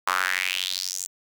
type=tone with high-pass filter sweep; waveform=sawtooth; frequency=92.4 Hz; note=F#2; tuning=2 cents flat; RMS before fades=-27 dBFS; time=0.07-1.07 s; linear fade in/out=5 ms; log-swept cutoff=1100 to 7700 Hz; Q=4; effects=none